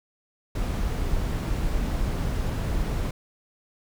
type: noise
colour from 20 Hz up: brown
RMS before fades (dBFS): -26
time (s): 0.55-3.11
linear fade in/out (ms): 5
effects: none